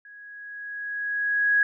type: tone with level ramp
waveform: sine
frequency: 1661 Hz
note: G#6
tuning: in tune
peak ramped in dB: -44 to -16 dBFS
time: 0.05-1.63 s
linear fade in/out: 2 ms
effects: none